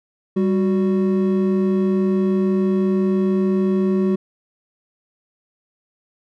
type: tone pair together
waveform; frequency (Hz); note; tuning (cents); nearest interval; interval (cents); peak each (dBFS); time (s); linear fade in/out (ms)
triangle; 195.74 / 369.5; G3 / F#4; -2 / -2; major seventh; 1100; -15 / -18; 0.36-4.16; 10
effects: none